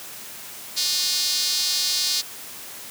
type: tone with high-pass filter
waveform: square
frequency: 164.81 Hz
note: E3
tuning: in tune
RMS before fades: -23 dBFS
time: 0.76-2.22 s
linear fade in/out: 20 ms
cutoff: 4500 Hz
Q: 3.3
effects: white hiss -38 dBFS RMS until 2.9 s + high-pass 100 Hz 12 dB/octave